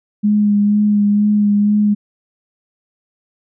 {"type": "tone with vibrato", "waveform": "sine", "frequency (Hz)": 207, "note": "G#3", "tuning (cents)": -5, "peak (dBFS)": -10, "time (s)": [0.23, 1.95], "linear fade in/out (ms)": 20, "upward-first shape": "sine", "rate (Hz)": 2.1, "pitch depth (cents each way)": 20, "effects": []}